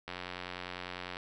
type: click train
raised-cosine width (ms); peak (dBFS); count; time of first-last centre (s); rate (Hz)
0.3; -23; 99; 0.08-1.169; 90
effects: none

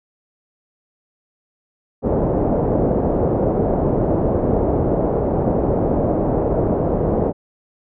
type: low-pass noise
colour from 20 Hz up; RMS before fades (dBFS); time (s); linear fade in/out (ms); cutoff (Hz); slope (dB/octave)
white; -18; 2.02-7.33; 50; 610; 24
effects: none

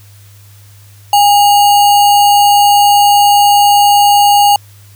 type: tone with sample-and-hold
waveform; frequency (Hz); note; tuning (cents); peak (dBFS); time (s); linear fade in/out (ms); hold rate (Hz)
sine; 815; G#5; -33; -4; 1.13-4.56; 2; 3675
effects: added 101 Hz sine -37 dBFS peak until 4.95 s + white hiss -45 dBFS RMS until 4.95 s

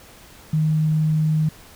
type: tone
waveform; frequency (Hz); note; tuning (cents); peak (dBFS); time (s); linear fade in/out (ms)
sine; 155.56; D#3; 0; -16; 0.53-1.49; 5
effects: pink hiss -46 dBFS RMS until 1.75 s

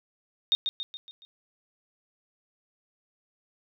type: tone with echo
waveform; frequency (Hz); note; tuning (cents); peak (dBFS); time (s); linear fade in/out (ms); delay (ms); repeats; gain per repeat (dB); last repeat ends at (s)
sine; 3690; A#7; -18; -19; 0.52-0.55; 0; 140; 5; -6; 1.25
effects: none

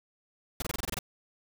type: noise bursts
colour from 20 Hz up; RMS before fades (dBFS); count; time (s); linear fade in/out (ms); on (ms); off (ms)
pink; -33; 9; 0.6-0.989; 2; 21; 25
effects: none

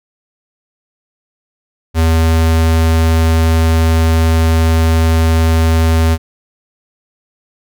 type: tone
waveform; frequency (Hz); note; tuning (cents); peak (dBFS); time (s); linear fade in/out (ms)
square; 81.3; E2; -23; -9; 1.94-6.18; 50
effects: none

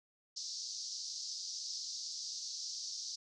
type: band-pass noise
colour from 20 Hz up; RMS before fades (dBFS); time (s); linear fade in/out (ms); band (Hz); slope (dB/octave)
pink; -43; 0.36-3.16; 10; 4500 to 6100; 48
effects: none

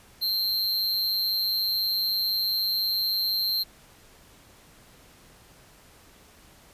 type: tone with amplitude modulation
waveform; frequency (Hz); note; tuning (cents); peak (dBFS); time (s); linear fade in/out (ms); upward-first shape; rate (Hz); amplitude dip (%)
square; 4155; C8; -13; -21; 0.21-3.64; 20; sine; 196; 70
effects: pink hiss -54 dBFS RMS until 6.73 s + resampled to 32000 Hz

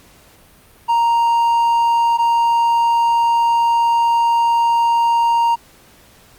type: tone pair in turn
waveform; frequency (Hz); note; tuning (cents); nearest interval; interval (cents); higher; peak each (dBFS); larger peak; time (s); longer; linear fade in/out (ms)
triangle; 932.3 / 932.3; A#5 / A#5; 0 / 0; unison; 0; neither; -10; neither; 0.88-2.18 / 2.18-5.56; second; 20
effects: pink hiss -48 dBFS RMS until 6.38 s + Opus 48 kbps

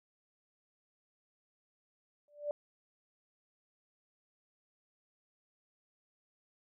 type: tone with exponential growth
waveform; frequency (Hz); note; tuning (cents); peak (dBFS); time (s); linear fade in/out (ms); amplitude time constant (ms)
sine; 587.3; D5; 0; -29; 2.28-2.51; 1; 49
effects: none

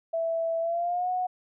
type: tone with pitch glide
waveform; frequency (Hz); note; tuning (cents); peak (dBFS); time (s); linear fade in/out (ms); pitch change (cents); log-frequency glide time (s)
sine; 660 to 732.3; E5 to F#5; +2 to -18; -25; 0.13-1.27; 10; +180; 0.6-1.1
effects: none

